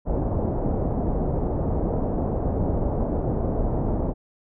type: low-pass noise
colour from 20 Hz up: pink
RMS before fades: -24 dBFS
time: 0.05-4.14 s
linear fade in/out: 50 ms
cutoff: 730 Hz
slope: 24 dB/octave
effects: none